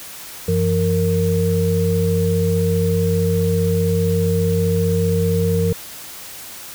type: tone cluster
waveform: sine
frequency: 94.7 / 169.9 / 461 Hz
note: F#2 / F3 / A#4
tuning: +41 / -47 / -19 cents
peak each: -19 dBFS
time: 0.48-5.73 s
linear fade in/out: 5 ms
effects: white hiss -35 dBFS RMS until 6.74 s